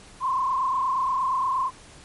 sine tone with frequency modulation, 1046.5 Hz, C6, in tune, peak -21 dBFS, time 0.2-1.71 s, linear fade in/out 50 ms, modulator 28.5 Hz, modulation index 1.6, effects pink hiss -48 dBFS RMS until 2.04 s + MP3 48 kbps

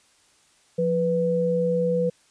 sine tone pair together, 174.62 / 493.9 Hz, F3 / B4, 0 / 0 cents, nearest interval octave + tritone, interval 1800 cents, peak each -25 / -21 dBFS, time 0.78-2.1 s, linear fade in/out 10 ms, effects white hiss -60 dBFS RMS until 2.3 s + resampled to 22050 Hz

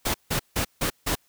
pink noise bursts, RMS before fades -25 dBFS, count 5, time 0.05-1.155 s, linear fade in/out 10 ms, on 93 ms, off 160 ms, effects white hiss -65 dBFS RMS until 1.28 s

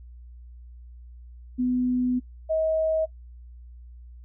sine tone pair in turn, 250.1 / 635.9 Hz, B3 / D#5, +22 / +38 cents, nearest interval octave + major third, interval 1616 cents, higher second, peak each -21 dBFS, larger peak neither, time 1.58-2.2 / 2.49-3.06 s, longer first, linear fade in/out 20 ms, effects noise-tail reverb RT60 0.1 s tail -19 dB re dry + added 60 Hz sine -42 dBFS peak until 4.24 s

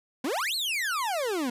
40% pulse exponential two-way sweep, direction up then down, 233.1 to 4435 to 233.1 Hz, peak -26 dBFS, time 0.24-1.5 s, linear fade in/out 5 ms, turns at 0.55 s, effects resampled to 32000 Hz + 10-bit

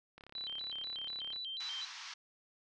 click train, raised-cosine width 0.3 ms, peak -36 dBFS, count 42, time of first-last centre 0.18-1.362 s, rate 34.7 Hz
sine tone with vibrato, 3531 Hz, A7, 5 cents sharp, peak -39 dBFS, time 0.35-1.85 s, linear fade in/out 2 ms, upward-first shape square, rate 4.1 Hz, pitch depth 200 cents each way
white band-pass noise, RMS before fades -48 dBFS, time 1.6-2.14 s, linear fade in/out 5 ms, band 850 to 5900 Hz, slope 48 dB/octave
effects none

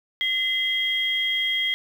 sine tone pair together, 2046 / 3248 Hz, C7 / G#7, -39 / -39 cents, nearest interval minor sixth, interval 800 cents, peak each -25 / -23 dBFS, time 0.21-1.74 s, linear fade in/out 0 ms, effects 8-bit

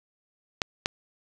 clicks, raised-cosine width 0.2 ms, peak -7 dBFS, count 2, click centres 0.618 / 0.859 s, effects none

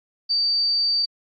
sine tone, 4624 Hz, D8, 28 cents flat, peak -18 dBFS, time 0.29-1.06 s, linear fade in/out 20 ms, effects AAC 32 kbps

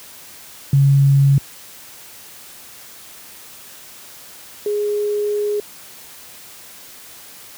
sine tone pair in turn, 138.59 / 415.3 Hz, C#3 / G#4, 0 / 0 cents, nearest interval octave + perfect fifth, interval 1900 cents, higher second, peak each -9 / -17 dBFS, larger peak first, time 0.73-1.38 / 4.66-5.6 s, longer second, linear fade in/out 2 ms, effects white hiss -40 dBFS RMS until 7.57 s + high-pass 60 Hz 12 dB/octave

